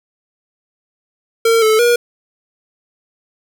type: tone with pitch steps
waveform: square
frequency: 456.7 / 435.7 / 478.3 Hz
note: A#4 / A4 / A#4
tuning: -36 / -17 / +44 cents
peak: -10 dBFS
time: 1.45-1.96 s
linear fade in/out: 5 ms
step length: 170 ms
effects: none